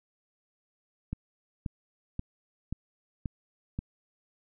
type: click train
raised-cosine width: 5 ms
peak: -20 dBFS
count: 6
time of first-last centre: 1.13-3.79 s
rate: 1.88 Hz
effects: none